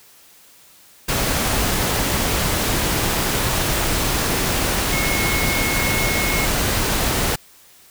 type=tone in noise; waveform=sine; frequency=2175 Hz; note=C#7; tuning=33 cents flat; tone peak=-23 dBFS; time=4.92-6.46 s; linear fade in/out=10 ms; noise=pink; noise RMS=-20 dBFS; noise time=1.08-7.36 s; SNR=-6 dB; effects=white hiss -49 dBFS RMS until 7.9 s